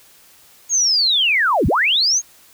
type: linear two-way sweep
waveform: sine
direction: down then up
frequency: 6700 to 40.78 to 6700 Hz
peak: -13 dBFS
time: 0.69-2.22 s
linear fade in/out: 50 ms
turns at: 1.67 s
effects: white hiss -49 dBFS RMS until 2.53 s